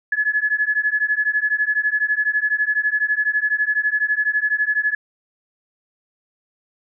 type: beating tone pair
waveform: sine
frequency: 1700 / 1712 Hz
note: G#6 / A6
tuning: +40 / -48 cents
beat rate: 12 Hz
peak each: -20 dBFS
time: 0.12-4.95 s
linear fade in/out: 5 ms
effects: none